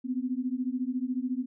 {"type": "beating tone pair", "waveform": "sine", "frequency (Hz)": [246.9, 260.9], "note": ["B3", "C4"], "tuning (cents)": [0, -5], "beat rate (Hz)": 14, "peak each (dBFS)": -31, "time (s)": [0.04, 1.46], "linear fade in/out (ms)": 20, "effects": []}